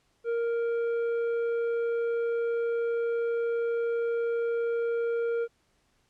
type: tone with tanh clipping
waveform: sine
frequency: 466.2 Hz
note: A#4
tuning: in tune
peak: -27 dBFS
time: 0.24-5.48 s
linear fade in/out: 50 ms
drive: 7 dB
effects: pink hiss -70 dBFS RMS until 6.09 s + low-pass 9000 Hz 12 dB/octave